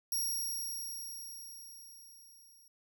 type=tone with level ramp; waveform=5% pulse; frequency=5610 Hz; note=F8; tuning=7 cents sharp; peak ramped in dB=-25 to -54 dBFS; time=0.12-2.68 s; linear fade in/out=2 ms; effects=none